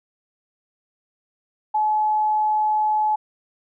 sine tone, 855 Hz, A5, 50 cents flat, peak -17 dBFS, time 1.74-3.16 s, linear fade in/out 10 ms, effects none

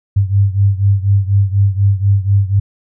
sine beating tone pair, 98 / 102.1 Hz, G2 / G#2, 0 / -29 cents, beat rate 4.1 Hz, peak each -11 / -14 dBFS, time 0.16-2.6 s, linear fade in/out 10 ms, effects none

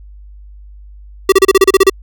square tone bursts, 386 Hz, G4, 27 cents flat, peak -4 dBFS, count 10, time 1.29-1.898 s, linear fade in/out 5 ms, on 32 ms, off 32 ms, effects added 50 Hz sine -33 dBFS peak until 2.02 s

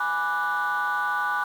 sine chord, G# half-diminished seventh, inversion none, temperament equal, 830.6 / 987.8 / 1174.7 / 1480 Hz, G#5 / B5 / D6 / F#6, 0 / 0 / 0 / 0 cents, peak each -29 / -30 / -27 / -25 dBFS, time 0-1.44 s, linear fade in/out 5 ms, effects tanh soft clip ceiling -18 dBFS + 8-bit

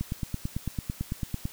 click train, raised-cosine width 5 ms, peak -17 dBFS, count 14, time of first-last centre 0.01-1.454 s, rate 9 Hz, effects white hiss -48 dBFS RMS until 1.52 s

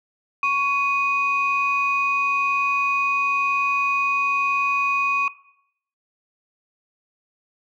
sine tone pair together, 1110 / 2489 Hz, C#6 / D#7, +2 / 0 cents, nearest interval octave + major second, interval 1398 cents, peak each -20 dBFS, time 0.43-5.28 s, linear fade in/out 2 ms, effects noise-tail reverb RT60 0.7 s tail -18 dB re dry + tanh soft clip ceiling -11 dBFS

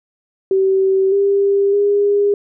sine tone with pitch steps, 383.9 / 398.3 / 406.6 Hz, G4 / G4 / G#4, -36 / +28 / -37 cents, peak -11 dBFS, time 0.51-2.34 s, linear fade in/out 2 ms, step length 610 ms, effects none

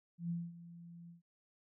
sine tone with ADSR envelope, 170.5 Hz, F3, 41 cents flat, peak -34 dBFS, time 0.18-1.22 s, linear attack 120 ms, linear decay 220 ms, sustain -16 dB, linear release 130 ms, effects none

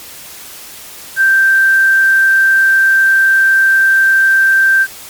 sine tone with quantisation, 1568 Hz, G6, in tune, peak -6 dBFS, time 1.16-4.87 s, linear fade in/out 50 ms, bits 5, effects white hiss -32 dBFS RMS until 5.09 s + MP3 96 kbps

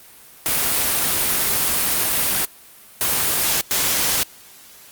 white noise bursts at uneven times, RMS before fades -19 dBFS, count 3, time 0.46-2.45 / 3.01-3.61 / 3.71-4.23 s, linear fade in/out 0 ms, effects white hiss -45 dBFS RMS until 4.91 s + Opus 32 kbps

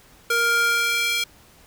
square tone with high-pass filter sweep, 467.6 Hz, A#4, 5 cents sharp, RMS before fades -21 dBFS, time 0.3-1.24 s, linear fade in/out 5 ms, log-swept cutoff 940 to 2800 Hz, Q 2, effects pink hiss -52 dBFS RMS until 1.66 s

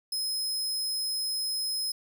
sawtooth tone, 5120 Hz, D#8, 49 cents sharp, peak -26 dBFS, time 0.12-1.92 s, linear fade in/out 5 ms, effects none

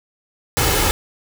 pink noise with comb filter, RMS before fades -17 dBFS, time 0.57-0.91 s, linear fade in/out 0 ms, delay 2.3 ms, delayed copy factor +0.55, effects none

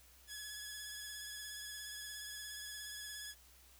10% pulse tone with vibrato, 1690 Hz, G#6, 30 cents sharp, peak -36 dBFS, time 0.27-3.35 s, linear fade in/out 50 ms, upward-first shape sine, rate 17 Hz, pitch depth 25 cents each way, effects added 62 Hz sine -65 dBFS peak until 3.79 s + white hiss -64 dBFS RMS until 3.79 s

